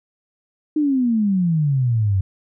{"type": "exponential sweep", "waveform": "sine", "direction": "down", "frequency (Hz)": [311.1, 92.5], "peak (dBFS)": -15, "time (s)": [0.76, 2.21], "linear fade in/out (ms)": 5, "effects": []}